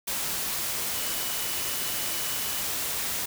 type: tone in noise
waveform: sine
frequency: 2960 Hz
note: F#7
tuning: in tune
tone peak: -41 dBFS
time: 0.94-2.62 s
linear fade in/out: 10 ms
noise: white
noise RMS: -30 dBFS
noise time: 0.07-3.26 s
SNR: -14 dB
effects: none